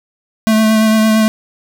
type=tone with vibrato; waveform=square; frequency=218.7 Hz; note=A3; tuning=10 cents flat; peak=-9 dBFS; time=0.47-1.28 s; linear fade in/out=0 ms; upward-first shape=triangle; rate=8.8 Hz; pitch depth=21 cents each way; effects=none